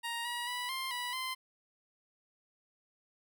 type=tone with pitch steps; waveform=15% pulse; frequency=935 / 959 / 983 / 1054 / 980 / 1037 Hz; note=A#5 / A#5 / B5 / C6 / B5 / C6; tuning=+5 / +49 / -8 / +12 / -14 / -16 cents; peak=-29 dBFS; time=0.03-1.35 s; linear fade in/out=20 ms; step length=220 ms; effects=none